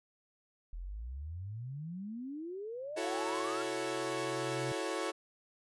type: exponential sweep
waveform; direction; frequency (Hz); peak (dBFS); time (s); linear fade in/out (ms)
sine; up; 40 to 1400; -39; 0.73-3.62; 0
type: tone with exponential growth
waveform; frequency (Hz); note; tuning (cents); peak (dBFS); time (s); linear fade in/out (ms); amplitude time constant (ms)
sine; 130.81; C3; 0; -37; 2.74-4.72; 2; 430
type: chord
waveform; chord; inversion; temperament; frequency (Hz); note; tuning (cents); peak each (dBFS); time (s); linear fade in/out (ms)
sawtooth; F# minor seventh; third; equal; 329.6 / 370 / 440 / 554.4; E4 / F#4 / A4 / C#5; 0 / 0 / 0 / 0; -36; 2.96-5.12; 20
effects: resampled to 24000 Hz